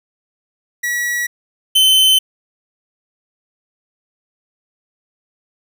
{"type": "tone pair in turn", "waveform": "45% pulse", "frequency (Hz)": [1930, 3064], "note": ["B6", "G7"], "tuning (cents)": [-40, -40], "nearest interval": "minor sixth", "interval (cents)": 800, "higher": "second", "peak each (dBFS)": [-17, -8], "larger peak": "second", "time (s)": [[0.83, 1.27], [1.75, 2.19]], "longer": "neither", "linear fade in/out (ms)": 10, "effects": []}